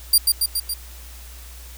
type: tone with echo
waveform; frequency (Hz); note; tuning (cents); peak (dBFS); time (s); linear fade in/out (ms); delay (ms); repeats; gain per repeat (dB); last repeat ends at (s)
10% pulse; 4747; D8; +18; -4; 0.13-0.18; 5; 140; 4; -3; 0.74
effects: added 60 Hz sine -38 dBFS peak until 1.77 s + white hiss -44 dBFS RMS until 1.77 s